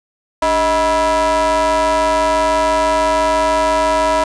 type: ring-modulated tone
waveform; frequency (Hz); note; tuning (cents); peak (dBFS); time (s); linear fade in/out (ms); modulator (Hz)
square; 171.2; F3; -34; -10; 0.42-4.24; 5; 803
effects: resampled to 22050 Hz + 7-bit